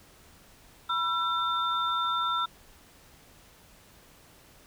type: tone cluster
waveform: sine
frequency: 980 / 1347 / 3594 Hz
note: B5 / E6 / A7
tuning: -14 / +37 / +36 cents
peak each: -33 / -27 / -33 dBFS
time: 0.89-2.46 s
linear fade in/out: 10 ms
effects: pink hiss -56 dBFS RMS until 4.66 s